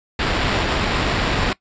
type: noise with sample-and-hold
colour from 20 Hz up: pink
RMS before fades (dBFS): -20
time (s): 0.19-1.53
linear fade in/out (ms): 2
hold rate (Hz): 6300
effects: noise-tail reverb RT60 0.1 s tail -20 dB re dry + resampled to 16000 Hz